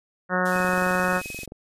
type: harmonic tone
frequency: 182.5 Hz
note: F#3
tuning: 24 cents flat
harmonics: 1 / 2 / 3 / 4 / 5 / 6 / 7 / 8 / 9 / 10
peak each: -27 / -32 / -27 / -31 / -33 / -31 / -30 / -27 / -33 / -32 dBFS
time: 0.29-1.22 s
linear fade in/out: 50 ms
type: band-pass noise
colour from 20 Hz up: white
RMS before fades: -41 dBFS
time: 0.45-1.46 s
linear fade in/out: 10 ms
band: 2900 to 13000 Hz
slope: 12 dB/octave
type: tone with tremolo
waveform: triangle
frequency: 2537 Hz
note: D#7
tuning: 33 cents sharp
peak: -31 dBFS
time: 0.51-1.46 s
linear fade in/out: 50 ms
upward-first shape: sine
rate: 19 Hz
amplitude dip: 55%
type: click train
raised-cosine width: 2 ms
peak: -25 dBFS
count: 23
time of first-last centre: 0.56-1.521 s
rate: 22.9 Hz
effects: resampled to 32000 Hz